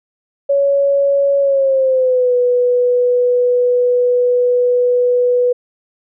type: tone with pitch glide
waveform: sine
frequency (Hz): 559 to 492.3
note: C#5 to B4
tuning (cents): +14 to -6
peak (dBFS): -10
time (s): 0.49-5.53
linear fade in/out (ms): 10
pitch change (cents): -220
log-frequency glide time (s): 1.4-2.35
effects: none